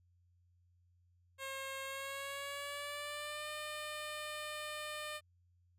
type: tone with pitch glide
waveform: 10% pulse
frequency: 538 to 603.9 Hz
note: C5 to D5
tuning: +48 to +48 cents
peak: -33 dBFS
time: 1.38-5.21 s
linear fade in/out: 50 ms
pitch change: +200 cents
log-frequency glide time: 1.84-3.49 s
effects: added 88 Hz sine -68 dBFS peak until 5.78 s + resampled to 32000 Hz